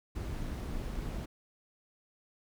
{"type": "noise with amplitude modulation", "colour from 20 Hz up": "brown", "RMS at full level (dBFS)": -35, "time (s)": [0.15, 1.26], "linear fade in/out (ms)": 10, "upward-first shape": "sine", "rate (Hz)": 276, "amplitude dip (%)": 50, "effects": []}